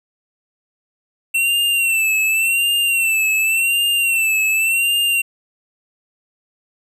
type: tone with vibrato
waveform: square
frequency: 2700 Hz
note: E7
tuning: 41 cents sharp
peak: -15 dBFS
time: 1.34-5.22 s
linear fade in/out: 10 ms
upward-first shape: sine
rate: 0.89 Hz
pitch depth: 69 cents each way
effects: 9-bit